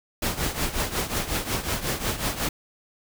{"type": "noise with tremolo", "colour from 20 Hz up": "pink", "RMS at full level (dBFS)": -24, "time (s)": [0.22, 2.49], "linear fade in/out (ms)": 5, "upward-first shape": "triangle", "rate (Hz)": 5.5, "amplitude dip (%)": 80, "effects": []}